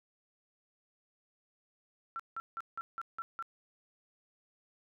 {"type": "tone bursts", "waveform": "sine", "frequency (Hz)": 1347, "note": "E6", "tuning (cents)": 37, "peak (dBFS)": -36, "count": 7, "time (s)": [2.16, 3.425], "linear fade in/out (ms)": 0, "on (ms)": 35, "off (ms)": 170, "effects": []}